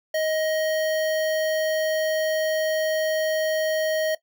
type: tone with notch filter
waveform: square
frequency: 628 Hz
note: D#5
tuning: 16 cents sharp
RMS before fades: -24 dBFS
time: 0.14-4.15 s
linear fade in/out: 5 ms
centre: 8500 Hz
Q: 2
effects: noise-tail reverb RT60 0.1 s tail -17 dB re dry